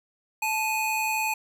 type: tone pair together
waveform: square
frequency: 873.2 / 2489 Hz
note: A5 / D#7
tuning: -13 / 0 cents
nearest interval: octave + tritone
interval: 1813 cents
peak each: -28 dBFS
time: 0.42-1.34 s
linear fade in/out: 5 ms
effects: none